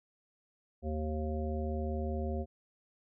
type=harmonic tone; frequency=77.1 Hz; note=D#2; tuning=15 cents flat; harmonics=1 / 3 / 5 / 7 / 9; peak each=-34 / -39 / -41 / -42 / -44 dBFS; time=0.82-2.46 s; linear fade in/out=50 ms; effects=none